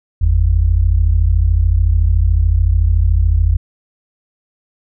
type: tone pair together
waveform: sine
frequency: 49.47 / 83.2 Hz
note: G1 / E2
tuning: +17 / +17 cents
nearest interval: major sixth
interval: 900 cents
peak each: -12 dBFS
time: 0.21-3.57 s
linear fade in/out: 10 ms
effects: none